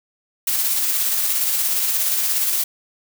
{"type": "noise with tremolo", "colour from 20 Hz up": "blue", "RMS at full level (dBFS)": -19, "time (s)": [0.47, 2.64], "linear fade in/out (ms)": 5, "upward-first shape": "square", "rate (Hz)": 17, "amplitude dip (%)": 25, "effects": []}